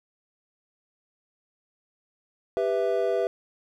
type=chord; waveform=triangle; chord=E minor; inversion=first; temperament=just; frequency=395.6 / 494.4 / 659.3 Hz; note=G4 / B4 / E5; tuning=+16 / +2 / 0 cents; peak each=-25 dBFS; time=2.57-3.27 s; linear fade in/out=0 ms; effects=none